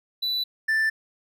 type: tone pair in turn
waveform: triangle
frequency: 3971 / 1768.9 Hz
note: B7 / A6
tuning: +9 / +9 cents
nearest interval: octave + major second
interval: 1400 cents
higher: first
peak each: -22 / -18 dBFS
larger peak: second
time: 0.22-0.44 / 0.68-0.9 s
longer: neither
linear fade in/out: 10 ms
effects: none